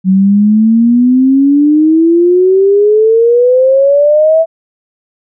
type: exponential sweep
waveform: sine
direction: up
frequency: 185.6 to 659.3 Hz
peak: -4 dBFS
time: 0.04-4.46 s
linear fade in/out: 50 ms
effects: none